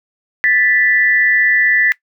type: tone pair together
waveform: sine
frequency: 1760 / 1975.5 Hz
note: A6 / B6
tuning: 0 / 0 cents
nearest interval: major second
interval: 200 cents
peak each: -13 dBFS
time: 0.44-1.92 s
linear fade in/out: 0 ms
effects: noise-tail reverb RT60 0.1 s tail -19 dB re dry